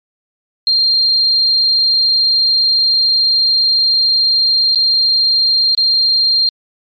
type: tone with dropouts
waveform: sine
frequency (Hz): 4191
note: C8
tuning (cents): +2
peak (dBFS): -9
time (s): 0.67-6.49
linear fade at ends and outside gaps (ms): 1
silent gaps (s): 4.748-4.757 / 5.749-5.776
effects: MP3 48 kbps